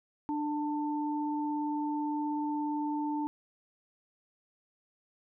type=tone pair together; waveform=sine; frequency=297.3 / 890.9 Hz; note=D4 / A5; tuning=+21 / +21 cents; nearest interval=octave + perfect fifth; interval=1900 cents; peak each=-31 / -35 dBFS; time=0.29-3.27 s; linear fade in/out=0 ms; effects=none